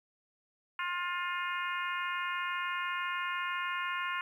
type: harmonic tone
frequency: 354 Hz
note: F4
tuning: 23 cents sharp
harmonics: 3 / 4 / 5 / 6 / 7 / 8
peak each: -36 / -38 / -40 / -42 / -43 / -44 dBFS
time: 0.79-4.21 s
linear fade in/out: 2 ms
effects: 11-bit